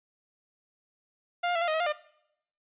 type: tone with pitch steps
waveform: sawtooth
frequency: 701 / 706 / 669 / 695 / 624 / 638 / 702 / 601 Hz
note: F5 / F5 / E5 / F5 / D#5 / D#5 / F5 / D5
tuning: +6 / +19 / +25 / -9 / +5 / +43 / +9 / +40 cents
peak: -22 dBFS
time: 1.43-1.926 s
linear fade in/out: 10 ms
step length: 62 ms
effects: noise-tail reverb RT60 0.7 s tail -18 dB re dry + resampled to 8000 Hz